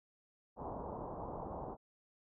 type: low-pass noise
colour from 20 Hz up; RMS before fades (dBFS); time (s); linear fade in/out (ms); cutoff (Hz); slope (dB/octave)
white; -44; 0.56-1.77; 50; 1000; 48
effects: none